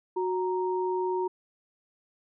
sine tone pair together, 368 / 932.3 Hz, F#4 / A#5, -9 / 0 cents, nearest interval octave + major third, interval 1609 cents, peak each -27 / -31 dBFS, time 0.16-1.28 s, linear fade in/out 10 ms, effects none

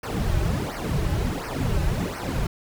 brown noise with flanger, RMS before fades -25 dBFS, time 0.03-2.47 s, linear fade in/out 5 ms, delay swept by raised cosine 0.27 to 4.37 ms, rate 1.4 Hz, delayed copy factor -0.9, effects none

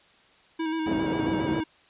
square tone with vibrato, 320 Hz, D#4, 49 cents sharp, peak -27 dBFS, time 0.59-1.64 s, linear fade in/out 10 ms, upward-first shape square, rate 7.4 Hz, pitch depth 26 cents each way
white band-pass noise, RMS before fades -30 dBFS, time 0.86-1.61 s, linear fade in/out 10 ms, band 110 to 380 Hz, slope 12 dB/octave
effects white hiss -58 dBFS RMS until 1.89 s + resampled to 8000 Hz

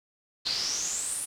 brown noise with band-pass filter sweep, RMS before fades -31 dBFS, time 0.45-1.26 s, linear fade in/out 20 ms, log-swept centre 4300 to 10000 Hz, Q 8.9, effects none

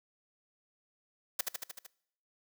white noise with echo, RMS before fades -30 dBFS, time 1.39-1.41 s, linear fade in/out 5 ms, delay 76 ms, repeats 6, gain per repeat -3 dB, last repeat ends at 1.866 s, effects noise-tail reverb RT60 0.7 s tail -22 dB re dry + high-pass 200 Hz 12 dB/octave

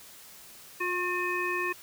harmonic tone with a mistuned harmonic, 360 Hz, F#4, 47 cents flat, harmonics 1 / 3 / 5 / 7, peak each -33 / -33 / -33 / -33 dBFS, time 0.8-1.73 s, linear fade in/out 10 ms, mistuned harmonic 1, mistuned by -17 cents, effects white hiss -50 dBFS RMS until 1.82 s

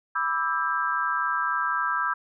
sine chord, E minor seventh, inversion second, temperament equal with one note detuned, 987.8 / 1174.7 / 1318.5 / 1596.3 Hz, B5 / D6 / E6 / G6, 0 / 0 / 0 / +31 cents, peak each -30 / -31 / -27 / -28 dBFS, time 0.15-2.14 s, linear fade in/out 10 ms, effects none

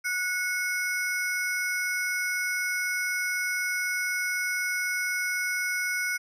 square ring-modulated tone, 1826 Hz, A#6, 36 cents flat, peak -24 dBFS, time 0.04-6.18 s, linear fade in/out 20 ms, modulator 360 Hz, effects resampled to 32000 Hz

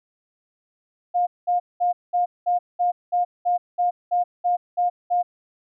sine tone bursts, 710 Hz, F5, 28 cents sharp, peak -17 dBFS, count 13, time 1.14-5.23 s, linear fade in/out 20 ms, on 130 ms, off 200 ms, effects none

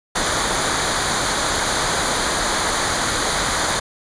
pink noise with comb filter, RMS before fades -20 dBFS, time 0.15-3.8 s, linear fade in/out 10 ms, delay 0.37 ms, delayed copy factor -0.65, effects resampled to 22050 Hz

